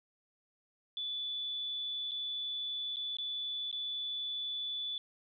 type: tone with dropouts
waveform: sine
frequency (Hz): 3468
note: A7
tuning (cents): -26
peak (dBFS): -35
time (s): 0.97-4.98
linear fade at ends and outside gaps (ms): 1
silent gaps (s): 2.111-2.117 / 2.96-2.968 / 3.169-3.185 / 3.714-3.727
effects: none